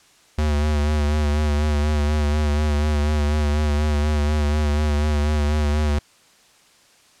square tone with vibrato, 74.6 Hz, D2, 28 cents sharp, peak -18 dBFS, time 0.38-5.99 s, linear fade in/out 5 ms, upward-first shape sine, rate 4.1 Hz, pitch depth 39 cents each way, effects white hiss -54 dBFS RMS until 7.2 s + low-pass 8000 Hz 12 dB/octave

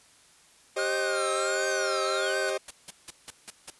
40% pulse chord, C minor, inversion second, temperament equal with one note detuned, 392 / 532.1 / 622.3 Hz, G4 / C5 / Eb5, 0 / +29 / 0 cents, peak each -31 dBFS, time 0.76-2.58 s, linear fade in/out 10 ms
square tone with vibrato, 1418 Hz, F6, 26 cents sharp, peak -31 dBFS, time 0.78-2.5 s, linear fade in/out 10 ms, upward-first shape triangle, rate 1.4 Hz, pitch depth 170 cents each way
sine linear sweep, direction down, 9500 to 2768 Hz, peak -38 dBFS, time 1.14-2.35 s, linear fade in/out 50 ms
white noise bursts, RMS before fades -39 dBFS, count 7, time 2.48-3.703 s, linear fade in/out 5 ms, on 29 ms, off 170 ms
effects white hiss -58 dBFS RMS until 3.79 s + resampled to 24000 Hz

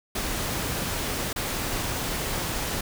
pink noise with dropouts, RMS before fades -29 dBFS, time 0.15-2.81 s, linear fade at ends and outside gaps 5 ms, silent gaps 1.33-1.36 s, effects none

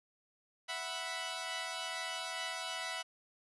10% pulse chord, E suspended second, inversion none, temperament equal, 659.3 / 740 / 987.8 Hz, E5 / F#5 / B5, 0 / 0 / 0 cents, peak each -34 dBFS, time 0.68-3.03 s, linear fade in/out 20 ms, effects resampled to 24000 Hz

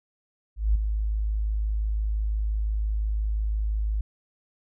sine tone with ADSR envelope, 52.9 Hz, G#1, 33 cents sharp, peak -16 dBFS, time 0.56-4.01 s, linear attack 190 ms, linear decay 8 ms, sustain -7 dB, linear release 3 ms, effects none

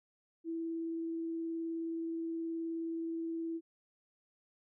sine tone with vibrato, 329.6 Hz, E4, in tune, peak -35 dBFS, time 0.44-3.61 s, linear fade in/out 50 ms, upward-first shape triangle, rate 19 Hz, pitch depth 10 cents each way, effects none

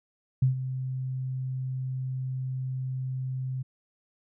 sine tone with ADSR envelope, 130 Hz, C3, 11 cents flat, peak -17 dBFS, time 0.42-3.63 s, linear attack 6 ms, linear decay 120 ms, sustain -12 dB, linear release 14 ms, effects none

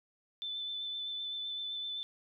sine tone with vibrato, 3520 Hz, A7, in tune, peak -36 dBFS, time 0.42-2.03 s, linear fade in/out 0 ms, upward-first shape sine, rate 7.8 Hz, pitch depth 16 cents each way, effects none

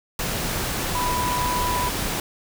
sine tone in noise, 987.8 Hz, B5, in tune, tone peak -23 dBFS, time 0.95-1.89 s, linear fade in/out 2 ms, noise pink, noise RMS -26 dBFS, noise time 0.19-2.2 s, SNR 0 dB, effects none

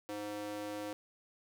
square tone with high-pass filter, 104 Hz, G#2, 3 cents sharp, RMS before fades -41 dBFS, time 0.09-0.93 s, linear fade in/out 0 ms, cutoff 400 Hz, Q 3, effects none

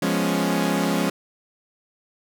sawtooth chord, C# dominant seventh, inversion first, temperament equal, 174.61 / 207.7 / 246.9 / 277.2 Hz, E#3 / G#3 / B3 / C#4, 0 / 0 / 0 / 0 cents, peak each -21 / -21 / -26 / -21 dBFS, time 0.02-1.1 s, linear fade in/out 5 ms, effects none

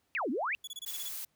sine exponential two-way sweep, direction down then up, 2794 to 225.8 to 2794 Hz, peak -30 dBFS, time 0.15-0.55 s, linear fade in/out 0 ms, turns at 0.3 s
sawtooth tone bursts, 3397 Hz, G#7, 38 cents sharp, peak -36 dBFS, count 8, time 0.64-1.087 s, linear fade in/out 5 ms, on 34 ms, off 25 ms
blue noise, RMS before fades -40 dBFS, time 0.86-1.25 s, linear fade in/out 5 ms
effects pink hiss -75 dBFS RMS until 1.35 s + high-pass 60 Hz 12 dB/octave

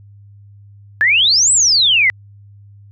sine exponential two-way sweep, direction up then down, 1673 to 8210 to 1951 Hz, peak -9 dBFS, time 1.01-2.1 s, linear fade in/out 0 ms, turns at 1.52 s, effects added 101 Hz sine -39 dBFS peak until 2.91 s

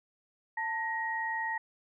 sine tone pair together, 890.1 / 1886 Hz, A5 / A#6, +20 / +20 cents, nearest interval octave + minor second, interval 1300 cents, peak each -34 / -33 dBFS, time 0.57-1.58 s, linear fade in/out 5 ms, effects none

